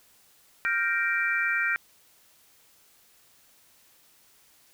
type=chord; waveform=sine; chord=G minor seventh; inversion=third; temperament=equal; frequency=1396.9 / 1568 / 1864.7 / 2349 Hz; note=F6 / G6 / Bb6 / D7; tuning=0 / 0 / 0 / 0 cents; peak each=-29 dBFS; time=0.65-1.76 s; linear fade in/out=0 ms; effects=white hiss -60 dBFS RMS until 4.73 s